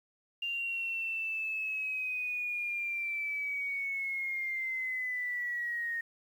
sine linear sweep, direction down, 2794 to 1850 Hz, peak -32 dBFS, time 0.42-6.01 s, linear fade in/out 5 ms, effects 10-bit

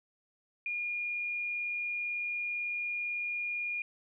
sine tone, 2426 Hz, D#7, 44 cents flat, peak -32 dBFS, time 0.66-3.82 s, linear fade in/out 2 ms, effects none

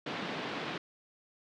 pink band-pass noise, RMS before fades -38 dBFS, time 0.06-0.78 s, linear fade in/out 5 ms, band 160 to 3900 Hz, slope 24 dB/octave, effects none

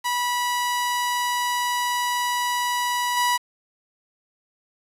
sawtooth tone with level steps, 977 Hz, B5, 19 cents flat, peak -18 / -15 dBFS, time 0.04-3.38 s, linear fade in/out 20 ms, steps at 3.17 s, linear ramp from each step 2 ms, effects resampled to 32000 Hz + 7-bit

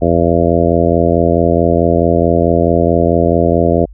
harmonic tone, 84.6 Hz, E2, 45 cents sharp, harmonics 1 / 2 / 3 / 4 / 5 / 6 / 7 / 8, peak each -17 / -17 / -17 / -17 / -17 / -17 / -17 / -17 dBFS, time 0.01-3.86 s, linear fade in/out 20 ms, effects added 50 Hz sine -32 dBFS peak until 3.93 s

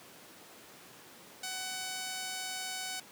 5% pulse tone, 750 Hz, F#5, 23 cents sharp, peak -25 dBFS, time 1.43-3 s, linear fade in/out 5 ms, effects pink hiss -53 dBFS RMS until 3.11 s + high-pass 200 Hz 12 dB/octave

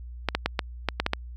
clicks, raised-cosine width 0.3 ms, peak -7 dBFS, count 8, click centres 0.287 / 0.35 / 0.46 / 0.592 / 0.887 / 1 / 1.064 / 1.134 s, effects added 60 Hz sine -37 dBFS peak until 1.36 s

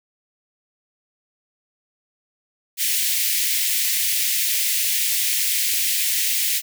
white high-pass noise, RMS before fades -21 dBFS, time 2.77-6.62 s, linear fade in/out 50 ms, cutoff 1900 Hz, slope 48 dB/octave, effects none

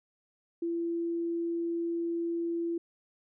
sine tone, 337.8 Hz, E4, 42 cents sharp, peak -29 dBFS, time 0.62-2.78 s, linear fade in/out 5 ms, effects none

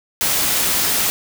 white noise, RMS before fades -18 dBFS, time 0.21-1.1 s, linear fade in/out 0 ms, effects none

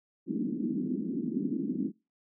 pink band-pass noise, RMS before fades -32 dBFS, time 0.26-1.92 s, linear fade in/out 50 ms, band 190 to 330 Hz, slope 48 dB/octave, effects noise-tail reverb RT60 0.3 s tail -26 dB re dry

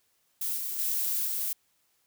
violet noise with level steps, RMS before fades -31 / -34 / -29 / -31 dBFS, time 0.41-1.53 s, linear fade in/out 5 ms, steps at 0.56 / 0.78 / 1.25 s, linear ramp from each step 20 ms, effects white hiss -71 dBFS RMS until 2.06 s

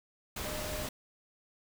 sine tone in noise, 610 Hz, D#5, 34 cents flat, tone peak -41 dBFS, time 0.45-0.86 s, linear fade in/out 5 ms, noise pink, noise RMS -38 dBFS, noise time 0.36-0.89 s, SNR -6 dB, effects none

